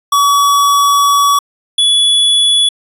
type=tone pair in turn; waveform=square; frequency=1136 / 3413 Hz; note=C#6 / G#7; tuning=+42 / +47 cents; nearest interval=octave + perfect fifth; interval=1905 cents; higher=second; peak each=-8 dBFS; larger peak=neither; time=0.12-1.39 / 1.78-2.69 s; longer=first; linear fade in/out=5 ms; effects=resampled to 32000 Hz